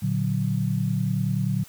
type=chord; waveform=sine; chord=Bb augmented; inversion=none; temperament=equal with one note detuned; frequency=116.54 / 146.83 / 186.18 Hz; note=Bb2 / D3 / F#3; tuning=0 / 0 / +11 cents; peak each=-26 dBFS; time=0.02-1.64 s; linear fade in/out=10 ms; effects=white hiss -49 dBFS RMS until 1.68 s